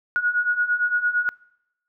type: beating tone pair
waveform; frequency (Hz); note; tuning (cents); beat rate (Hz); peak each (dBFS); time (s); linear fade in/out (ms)
sine; 1447 / 1455.8; F#6 / F#6; -39 / -29; 8.8; -24 / -21; 0.16-1.29; 0
effects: noise-tail reverb RT60 0.9 s tail -26 dB re dry